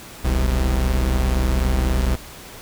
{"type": "tone pair together", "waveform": "45% pulse", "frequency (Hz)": [40.7, 64.6], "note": ["E1", "C2"], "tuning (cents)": [-21, -21], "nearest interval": "minor sixth", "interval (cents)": 800, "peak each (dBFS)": [-22, -18], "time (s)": [0.24, 2.16], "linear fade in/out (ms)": 10, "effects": ["pink hiss -39 dBFS RMS until 2.61 s"]}